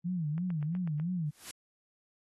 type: tone with vibrato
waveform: sine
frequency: 164.81 Hz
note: E3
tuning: in tune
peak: -30 dBFS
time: 0.04-1.31 s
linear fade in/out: 20 ms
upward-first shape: sine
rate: 3 Hz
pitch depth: 190 cents each way
type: click train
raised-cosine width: 0.5 ms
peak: -34 dBFS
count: 6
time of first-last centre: 0.38-0.999 s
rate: 8.08 Hz
type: noise with exponential growth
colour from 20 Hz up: white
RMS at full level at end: -40 dBFS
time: 1.26-1.51 s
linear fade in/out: 1 ms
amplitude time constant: 54 ms
effects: AAC 32 kbps